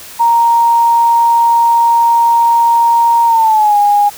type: tone with pitch glide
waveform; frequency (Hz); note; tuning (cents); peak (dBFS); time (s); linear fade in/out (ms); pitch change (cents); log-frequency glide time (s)
sine; 932.3 to 821; A#5 to G#5; 0 to -20; -6; 0.19-4.1; 20; -220; 3.26-3.77
effects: white hiss -32 dBFS RMS until 4.17 s